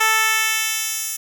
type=tone with high-pass filter sweep; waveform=10% pulse; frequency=440 Hz; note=A4; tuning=in tune; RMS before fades=-20 dBFS; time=0-1.17 s; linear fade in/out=10 ms; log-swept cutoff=920 to 7500 Hz; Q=0.79; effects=none